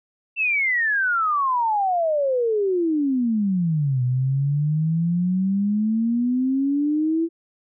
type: exponential two-way sweep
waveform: sine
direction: down then up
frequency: 2707 to 123.47 to 335.8 Hz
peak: -18 dBFS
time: 0.36-7.29 s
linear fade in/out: 50 ms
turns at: 4.03 s
effects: none